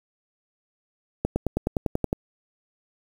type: accelerating click train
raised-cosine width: 2 ms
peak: -9 dBFS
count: 10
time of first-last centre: 1.25-2.129 s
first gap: 110 ms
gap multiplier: 0.97
effects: 7-bit